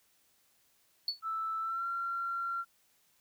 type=tone with exponential decay; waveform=sine; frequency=4442 Hz; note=C#8; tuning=3 cents sharp; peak=-25 dBFS; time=1.08-1.2 s; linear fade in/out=2 ms; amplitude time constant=26 ms
type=tone with pitch glide; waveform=sine; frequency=1318.5 to 1372.1 Hz; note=E6 to F6; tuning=0 to -31 cents; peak=-32 dBFS; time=1.22-2.65 s; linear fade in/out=50 ms; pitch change=+69 cents; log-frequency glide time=1.6-1.86 s
effects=tanh soft clip ceiling -25 dBFS + white hiss -70 dBFS RMS until 3.2 s